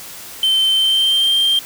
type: tone with pitch glide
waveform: sine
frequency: 3095 to 3173 Hz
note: G7 to G7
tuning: -23 to +20 cents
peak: -9 dBFS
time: 0.43-1.59 s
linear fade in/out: 2 ms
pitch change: +43 cents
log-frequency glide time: 0.73-1.32 s
effects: tanh soft clip ceiling -11 dBFS + white hiss -34 dBFS RMS until 1.65 s